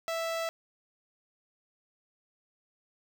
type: tone with notch filter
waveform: sawtooth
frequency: 659.3 Hz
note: E5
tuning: in tune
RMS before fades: -33 dBFS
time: 0.08-0.49 s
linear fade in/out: 0 ms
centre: 11000 Hz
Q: 1.2
effects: 10-bit